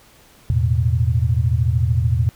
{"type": "chord", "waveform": "sine", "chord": "E suspended fourth", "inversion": "none", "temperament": "equal", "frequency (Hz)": [82.41, 110, 123.47], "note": ["E2", "A2", "B2"], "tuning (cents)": [0, 0, 0], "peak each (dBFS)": -19, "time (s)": [0.5, 2.29], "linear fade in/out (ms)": 0, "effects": ["pink hiss -50 dBFS RMS until 2.35 s"]}